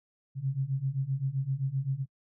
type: beating tone pair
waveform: sine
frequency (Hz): 130.81 / 138.51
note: C3 / C#3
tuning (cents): 0 / -1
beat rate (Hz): 7.7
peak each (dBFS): -32 / -30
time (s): 0.35-2.06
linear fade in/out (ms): 50
effects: noise-tail reverb RT60 0.1 s tail -24 dB re dry